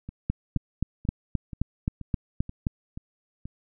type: two click trains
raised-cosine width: 5 ms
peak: -12 / -24 dBFS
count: 10 / 8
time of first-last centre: 0.3-2.668 / 0.09-3.455 s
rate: 3.8 / 2.08 Hz
effects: none